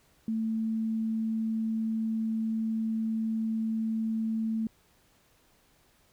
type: tone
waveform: sine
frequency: 222.3 Hz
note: A3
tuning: 18 cents sharp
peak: -27 dBFS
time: 0.28-4.67 s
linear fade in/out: 2 ms
effects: pink hiss -65 dBFS RMS until 6.12 s